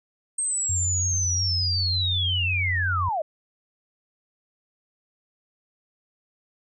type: linear sweep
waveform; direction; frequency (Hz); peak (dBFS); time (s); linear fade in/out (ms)
sine; down; 8440 to 587.3; -23; 0.38-3.22; 5
type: tone with pitch glide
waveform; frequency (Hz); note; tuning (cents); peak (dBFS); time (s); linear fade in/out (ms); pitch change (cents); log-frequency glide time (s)
sine; 89.2 to 90.55; F2 to F#2; +37 to -37; -25; 0.69-3.09; 5; +26; 0.93-1.12
effects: none